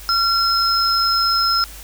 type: tone pair together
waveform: triangle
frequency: 1367 / 5161 Hz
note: F6 / E8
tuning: -37 / -38 cents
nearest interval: octave + major seventh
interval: 2299 cents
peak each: -16 dBFS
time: 0.09-1.64 s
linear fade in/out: 0 ms
effects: added 50 Hz sine -37 dBFS peak until 1.83 s + white hiss -39 dBFS RMS until 1.83 s